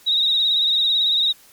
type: tone with vibrato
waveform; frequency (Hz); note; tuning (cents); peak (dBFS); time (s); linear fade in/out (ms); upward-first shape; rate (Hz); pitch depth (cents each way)
sine; 3780; A#7; +23; -15; 0.06-1.33; 20; triangle; 18; 70
effects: white hiss -50 dBFS RMS until 1.52 s + MP3 96 kbps